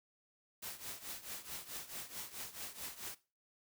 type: noise with tremolo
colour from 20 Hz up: white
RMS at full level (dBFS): -43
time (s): 0.62-3.15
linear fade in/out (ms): 10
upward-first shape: triangle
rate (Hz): 4.6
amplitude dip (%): 85
effects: noise-tail reverb RT60 0.3 s tail -17 dB re dry